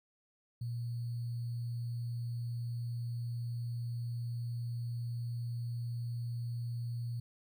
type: tone with sample-and-hold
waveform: sine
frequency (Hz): 118.8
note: A#2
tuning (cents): +33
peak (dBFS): -35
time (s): 0.61-7.2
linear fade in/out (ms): 5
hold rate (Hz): 4410
effects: none